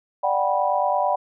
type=chord; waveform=sine; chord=G major seventh; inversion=second; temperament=just; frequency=588 / 735 / 784 / 980 Hz; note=D5 / F#5 / G5 / B5; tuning=+2 / -12 / 0 / -14 cents; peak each=-24 dBFS; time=0.23-1.16 s; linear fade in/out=10 ms; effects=none